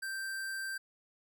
square tone, 1568 Hz, G6, in tune, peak -37 dBFS, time 0.02-0.78 s, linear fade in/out 10 ms, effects none

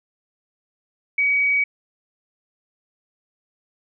sine tone, 2265 Hz, C#7, 37 cents sharp, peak -16 dBFS, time 1.18-1.64 s, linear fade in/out 5 ms, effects none

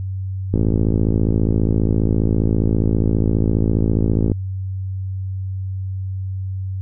click train, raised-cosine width 3 ms, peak -5 dBFS, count 208, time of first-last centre 0.54-4.317 s, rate 54.8 Hz, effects added 95 Hz sine -22 dBFS peak until 6.81 s

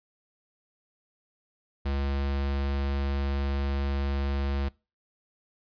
square tone, 69.4 Hz, C#2, 3 cents sharp, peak -27 dBFS, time 1.85-4.69 s, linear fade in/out 10 ms, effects noise-tail reverb RT60 0.3 s tail -23 dB re dry + resampled to 11025 Hz

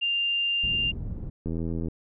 sine tone, 2794 Hz, F7, in tune, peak -23 dBFS, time 0.01-0.92 s, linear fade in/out 20 ms
pink low-pass noise, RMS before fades -34 dBFS, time 0.63-1.3 s, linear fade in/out 5 ms, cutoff 200 Hz, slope 12 dB/octave
click train, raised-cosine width 3 ms, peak -19 dBFS, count 36, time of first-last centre 1.46-1.884 s, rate 82.6 Hz
effects none

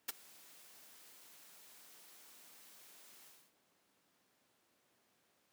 white noise with ADSR envelope, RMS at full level -36 dBFS, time 0.08-3.53 s, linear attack 11 ms, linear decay 19 ms, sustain -24 dB, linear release 270 ms, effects pink hiss -75 dBFS RMS until 5.52 s + high-pass 200 Hz 12 dB/octave

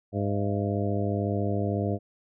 harmonic tone with a mistuned harmonic, 101.8 Hz, G#2, 34 cents flat, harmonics 1 / 2 / 3 / 4 / 5 / 6 / 7, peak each -28 / -31 / -33 / -34 / -35 / -36 / -36 dBFS, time 0.12-1.99 s, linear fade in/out 50 ms, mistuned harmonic 7, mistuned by -69 cents, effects none

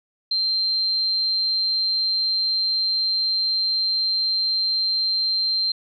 sine tone, 4148 Hz, C8, 16 cents flat, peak -19 dBFS, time 0.31-5.72 s, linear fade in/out 5 ms, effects none

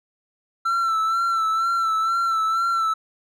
triangle tone with vibrato, 1339 Hz, E6, 27 cents sharp, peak -17 dBFS, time 0.65-2.94 s, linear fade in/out 10 ms, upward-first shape sine, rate 2.1 Hz, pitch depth 39 cents each way, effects none

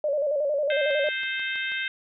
sine tone with vibrato, 580 Hz, D5, 22 cents flat, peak -22 dBFS, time 0.04-1.09 s, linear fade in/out 2 ms, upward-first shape square, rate 11 Hz, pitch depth 70 cents each way
harmonic tone, 523.3 Hz, C5, in tune, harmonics 3 / 4 / 5 / 6 / 7, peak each -30 / -32 / -34 / -36 / -37 dBFS, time 0.7-1.88 s, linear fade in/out 2 ms
click train, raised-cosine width 0.3 ms, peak -28 dBFS, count 6, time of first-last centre 0.91-1.719 s, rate 6.18 Hz
effects none

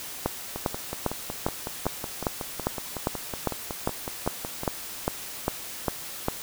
two click trains, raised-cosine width 1 ms, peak -9 / -17 dBFS, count 16 / 23, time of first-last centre 0.26-6.284 / 0.56-4.634 s, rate 2.49 / 5.4 Hz, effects white hiss -38 dBFS RMS until 6.42 s

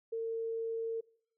sine tone, 453.9 Hz, A#4, 46 cents flat, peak -33 dBFS, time 0.12-1.01 s, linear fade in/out 10 ms, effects noise-tail reverb RT60 0.6 s tail -22 dB re dry

